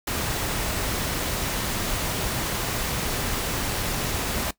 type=noise; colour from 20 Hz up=pink; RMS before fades=-27 dBFS; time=0.07-4.51 s; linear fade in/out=5 ms; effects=noise-tail reverb RT60 0.1 s tail -18 dB re dry